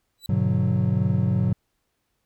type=tone with exponential growth; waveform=sawtooth; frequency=3951 Hz; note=B7; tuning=in tune; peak=-29 dBFS; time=0.18-0.26 s; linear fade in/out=1 ms; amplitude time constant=17 ms
type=chord; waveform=triangle; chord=G# half-diminished seventh; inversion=none; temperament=equal with one note detuned; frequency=101.45 / 123.47 / 146.83 / 185 Hz; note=G#2 / B2 / D3 / F#3; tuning=-40 / 0 / 0 / 0 cents; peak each=-22 / -22 / -25 / -22 dBFS; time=0.29-1.53 s; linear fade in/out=5 ms
effects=pink hiss -74 dBFS RMS until 2.25 s